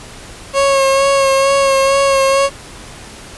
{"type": "tone with vibrato", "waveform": "30% pulse", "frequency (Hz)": 546, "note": "C#5", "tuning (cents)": -26, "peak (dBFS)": -7, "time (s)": [0.53, 2.5], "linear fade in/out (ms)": 50, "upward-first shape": "sine", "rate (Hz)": 2.2, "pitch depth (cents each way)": 24, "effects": ["pink hiss -34 dBFS RMS until 3.37 s", "resampled to 24000 Hz"]}